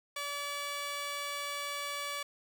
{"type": "tone pair together", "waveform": "10% pulse", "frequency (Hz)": [574, 1148], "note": ["D5", "D6"], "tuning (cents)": [-40, -40], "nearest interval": "octave", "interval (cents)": 1200, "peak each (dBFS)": [-31, -33], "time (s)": [0.16, 2.23], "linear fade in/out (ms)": 5, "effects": ["10-bit"]}